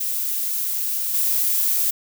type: noise with level steps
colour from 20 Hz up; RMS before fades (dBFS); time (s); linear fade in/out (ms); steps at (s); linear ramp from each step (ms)
violet; -24 / -20; 0-1.91; 10; 1.14; 5
effects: none